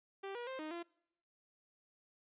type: tone with pitch steps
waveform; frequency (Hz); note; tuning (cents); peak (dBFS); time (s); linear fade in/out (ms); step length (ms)
sawtooth; 391.4 / 480.7 / 525 / 309.8 / 342.4; G4 / B4 / C5 / D#4 / F4; -3 / -47 / +6 / -7 / -34; -38; 0.23-0.83; 10; 120
effects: noise-tail reverb RT60 0.8 s tail -26 dB re dry + resampled to 8000 Hz